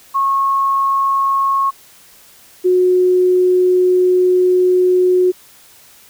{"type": "tone pair in turn", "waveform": "sine", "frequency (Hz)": [1093, 364.7], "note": ["C#6", "F#4"], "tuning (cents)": [-25, -25], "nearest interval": "octave + perfect fifth", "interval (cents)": 1900, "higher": "first", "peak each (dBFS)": [-12, -9], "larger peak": "second", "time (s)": [[0.14, 1.71], [2.64, 5.32]], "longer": "second", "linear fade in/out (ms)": 20, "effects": ["white hiss -45 dBFS RMS until 6.09 s"]}